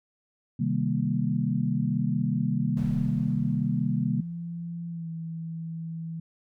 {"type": "chord", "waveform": "sine", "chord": "C minor seventh", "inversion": "none", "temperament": "equal with one note detuned", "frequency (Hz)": [130.81, 155.56, 196.79, 233.1], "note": ["C3", "Eb3", "G3", "Bb3"], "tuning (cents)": [0, 0, 7, 0], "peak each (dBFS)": -29, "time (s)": [0.59, 4.21], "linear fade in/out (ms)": 10}
{"type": "noise with exponential decay", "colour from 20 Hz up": "brown", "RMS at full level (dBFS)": -37, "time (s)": [2.77, 4.75], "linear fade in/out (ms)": 1, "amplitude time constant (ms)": 430}
{"type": "tone with pitch glide", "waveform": "sine", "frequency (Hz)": [169.8, 163.92], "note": ["F3", "E3"], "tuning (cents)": [-48, -9], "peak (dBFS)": -32, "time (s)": [4.18, 6.2], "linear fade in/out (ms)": 5, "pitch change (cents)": -61, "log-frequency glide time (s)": [4.89, 5.09]}
{"effects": []}